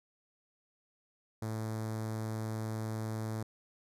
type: tone with notch filter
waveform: sawtooth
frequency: 110 Hz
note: A2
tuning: in tune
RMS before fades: -37 dBFS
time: 1.42-3.43 s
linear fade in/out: 5 ms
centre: 2800 Hz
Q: 0.81
effects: resampled to 32000 Hz